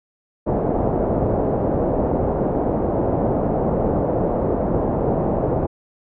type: low-pass noise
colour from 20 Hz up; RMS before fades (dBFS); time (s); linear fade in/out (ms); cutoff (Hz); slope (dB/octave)
white; -20; 0.46-5.67; 20; 660; 24
effects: none